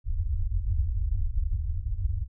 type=low-pass noise; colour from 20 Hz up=pink; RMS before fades=-27 dBFS; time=0.04-2.28 s; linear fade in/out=50 ms; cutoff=100 Hz; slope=96 dB/octave; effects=none